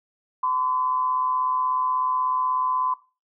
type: tone pair together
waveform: sine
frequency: 1018.6 / 1155 Hz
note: C6 / D6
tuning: -47 / -29 cents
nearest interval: major second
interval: 218 cents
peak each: -21 / -31 dBFS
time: 0.43-2.94 s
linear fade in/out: 5 ms
effects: noise-tail reverb RT60 0.3 s tail -18 dB re dry